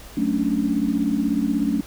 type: chord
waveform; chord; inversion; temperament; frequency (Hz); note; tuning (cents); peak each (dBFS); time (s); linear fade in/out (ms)
sine; D major seventh; first; equal; 185 / 220 / 277.2 / 293.7; F#3 / A3 / C#4 / D4; 0 / 0 / 0 / 0; -28 / -23 / -23 / -25; 0.17-1.81; 5
effects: added 55 Hz sine -43 dBFS peak until 1.86 s + pink hiss -43 dBFS RMS until 1.86 s